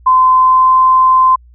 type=tone with pitch glide; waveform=sine; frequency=1029 to 1035.6 Hz; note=C6 to C6; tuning=-29 to -18 cents; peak=-5 dBFS; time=0.06-1.36 s; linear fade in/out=10 ms; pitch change=+11 cents; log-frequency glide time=0.34-0.75 s; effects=added 60 Hz sine -39 dBFS peak until 1.54 s